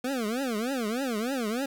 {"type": "tone with vibrato", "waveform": "25% pulse", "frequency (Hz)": 240.5, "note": "B3", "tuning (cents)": -46, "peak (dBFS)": -24, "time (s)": [0.04, 1.66], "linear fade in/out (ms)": 5, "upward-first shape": "triangle", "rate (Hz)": 3.3, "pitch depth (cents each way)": 290, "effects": ["9-bit"]}